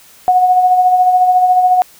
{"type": "tone with tremolo", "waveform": "sine", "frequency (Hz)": 732, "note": "F#5", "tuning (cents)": -19, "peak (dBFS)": -5, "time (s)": [0.28, 1.82], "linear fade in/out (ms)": 0, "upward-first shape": "sine", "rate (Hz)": 14, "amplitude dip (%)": 45, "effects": ["white hiss -43 dBFS RMS until 1.99 s"]}